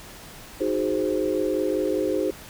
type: chord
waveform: sine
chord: Ab dominant seventh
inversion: second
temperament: equal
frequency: 311.1 / 370 / 415.3 / 523.3 Hz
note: Eb4 / Gb4 / Ab4 / C5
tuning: 0 / 0 / 0 / 0 cents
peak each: -27 dBFS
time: 0.6-2.31 s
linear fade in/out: 10 ms
effects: pink hiss -43 dBFS RMS until 2.49 s